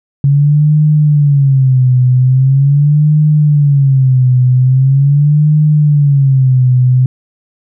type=tone with vibrato; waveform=sine; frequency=138.59 Hz; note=C#3; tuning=in tune; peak=-5 dBFS; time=0.24-7.06 s; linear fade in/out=2 ms; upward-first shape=sine; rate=0.42 Hz; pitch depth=160 cents each way; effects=none